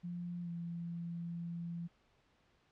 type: tone with pitch glide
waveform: sine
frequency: 174.61 to 170.13 Hz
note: F3 to F3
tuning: 0 to -45 cents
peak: -39 dBFS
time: 0.03-1.88 s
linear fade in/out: 20 ms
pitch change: -45 cents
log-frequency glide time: 0.42-0.5 s
effects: pink hiss -72 dBFS RMS until 2.71 s + low-pass 4000 Hz 12 dB/octave